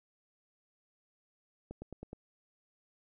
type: accelerating click train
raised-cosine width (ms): 2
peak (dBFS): -30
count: 5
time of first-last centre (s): 1.71-2.131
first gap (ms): 110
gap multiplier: 0.97
effects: none